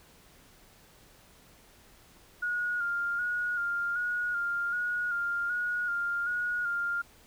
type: tone with vibrato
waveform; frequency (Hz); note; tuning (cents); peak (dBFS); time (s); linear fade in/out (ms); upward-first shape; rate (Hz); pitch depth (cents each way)
sine; 1424; F6; +33; -28; 2.42-7.02; 10; square; 1.3; 29
effects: pink hiss -58 dBFS RMS until 7.26 s